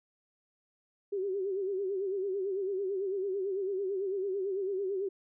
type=tone with vibrato; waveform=sine; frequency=387.9 Hz; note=G4; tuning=18 cents flat; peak=-30 dBFS; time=1.12-5.09 s; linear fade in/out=10 ms; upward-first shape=sine; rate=9 Hz; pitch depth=87 cents each way; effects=none